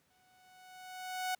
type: tone with exponential growth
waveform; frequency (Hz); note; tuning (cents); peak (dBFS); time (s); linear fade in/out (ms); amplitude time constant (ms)
sawtooth; 740; F#5; 0; -28; 0.1-1.35; 5; 270
effects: pink hiss -73 dBFS RMS until 1.39 s + high-pass 100 Hz 12 dB/octave